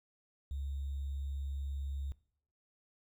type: tone with sample-and-hold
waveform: sine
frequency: 69.3 Hz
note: C#2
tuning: in tune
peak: -36 dBFS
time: 0.51-2.12 s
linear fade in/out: 0 ms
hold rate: 3675 Hz
effects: noise-tail reverb RT60 0.6 s tail -20 dB re dry